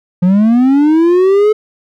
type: linear sweep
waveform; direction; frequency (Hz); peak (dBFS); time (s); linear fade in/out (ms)
triangle; up; 174.1 to 432.7; -4; 0.22-1.53; 10
effects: none